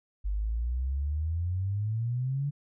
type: exponential sweep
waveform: sine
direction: up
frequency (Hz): 48.5 to 145.8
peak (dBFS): -27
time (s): 0.24-2.51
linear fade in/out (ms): 20
effects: none